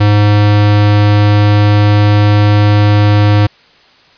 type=tone; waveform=square; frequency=103.83 Hz; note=G#2; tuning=in tune; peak=-6 dBFS; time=0-3.47 s; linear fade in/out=10 ms; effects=white hiss -45 dBFS RMS until 4.17 s + resampled to 11025 Hz